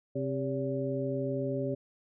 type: harmonic tone with a mistuned harmonic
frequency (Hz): 132.8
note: C3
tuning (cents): +26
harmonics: 1 / 2 / 3 / 4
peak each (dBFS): -35 / -35 / -35 / -35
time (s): 0.15-1.75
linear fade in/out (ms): 10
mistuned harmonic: 4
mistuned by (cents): +120
effects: none